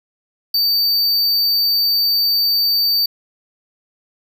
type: tone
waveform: square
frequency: 4605 Hz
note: D8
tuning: 35 cents flat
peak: -14 dBFS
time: 0.54-3.06 s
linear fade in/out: 5 ms
effects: none